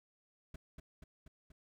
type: noise with echo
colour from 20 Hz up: brown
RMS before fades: -45 dBFS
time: 0.54-0.56 s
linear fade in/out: 5 ms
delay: 240 ms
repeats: 4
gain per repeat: -3 dB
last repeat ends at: 1.52 s
effects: none